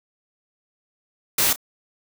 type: noise with echo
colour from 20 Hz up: white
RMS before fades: -19 dBFS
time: 1.38-1.53 s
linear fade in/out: 5 ms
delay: 31 ms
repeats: 1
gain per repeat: -15 dB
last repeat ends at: 1.561 s
effects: none